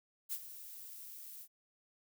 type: noise with ADSR envelope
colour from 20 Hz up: violet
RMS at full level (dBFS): -37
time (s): 0.29-1.48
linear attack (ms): 36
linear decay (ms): 55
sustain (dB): -13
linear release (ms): 61
effects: none